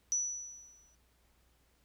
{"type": "tone with exponential decay", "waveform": "sine", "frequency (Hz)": 5920, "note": "F#8", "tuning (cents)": 0, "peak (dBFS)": -27, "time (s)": [0.12, 0.95], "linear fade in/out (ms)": 0, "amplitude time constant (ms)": 180, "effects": ["added 60 Hz sine -70 dBFS peak until 1.84 s", "pink hiss -72 dBFS RMS until 1.84 s"]}